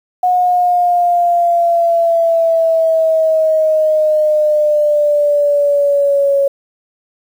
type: exponential sweep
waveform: sine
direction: down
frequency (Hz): 728 to 554.4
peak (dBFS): -9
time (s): 0.23-6.48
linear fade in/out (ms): 5
effects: 7-bit